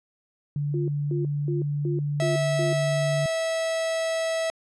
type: tone with pitch glide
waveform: sine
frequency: 145.2 to 146.21 Hz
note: D3 to D3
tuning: -19 to -7 cents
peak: -24 dBFS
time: 0.56-3.26 s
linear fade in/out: 2 ms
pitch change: +12 cents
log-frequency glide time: 1.36-2.97 s
type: tone bursts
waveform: sine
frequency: 349.2 Hz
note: F4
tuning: in tune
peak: -27 dBFS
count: 6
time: 0.74-2.73 s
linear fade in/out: 2 ms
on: 140 ms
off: 230 ms
type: tone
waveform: 45% pulse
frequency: 652 Hz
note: E5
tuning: 19 cents flat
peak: -24 dBFS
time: 2.2-4.5 s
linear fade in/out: 0 ms
effects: resampled to 22050 Hz